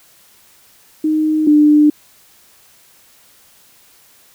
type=tone pair in turn; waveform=sine; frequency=310 / 298.8 Hz; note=D#4 / D4; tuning=-6 / +30 cents; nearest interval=minor second; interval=64 cents; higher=first; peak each=-12 / -6 dBFS; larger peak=second; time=1.04-1.47 / 1.47-1.9 s; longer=neither; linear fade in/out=5 ms; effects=white hiss -49 dBFS RMS until 4.34 s